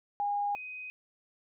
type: tone pair in turn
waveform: sine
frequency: 816 / 2508 Hz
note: G#5 / D#7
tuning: -31 / +13 cents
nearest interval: octave + perfect fifth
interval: 1944 cents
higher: second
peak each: -28 / -39 dBFS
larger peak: first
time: 0.2-0.55 / 0.55-0.9 s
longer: neither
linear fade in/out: 0 ms
effects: none